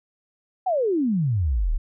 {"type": "exponential sweep", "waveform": "sine", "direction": "down", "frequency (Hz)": [784, 31.57], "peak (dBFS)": -19, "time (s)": [0.66, 1.78], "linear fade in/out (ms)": 10, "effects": []}